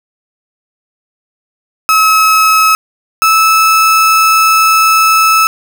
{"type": "tone pair in turn", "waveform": "35% pulse", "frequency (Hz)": [1288, 1306], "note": ["E6", "E6"], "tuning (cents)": [-41, -17], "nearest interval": "unison", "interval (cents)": 24, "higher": "second", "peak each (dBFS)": -4, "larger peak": "neither", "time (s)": [[1.89, 2.75], [3.22, 5.47]], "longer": "second", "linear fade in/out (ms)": 0, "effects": []}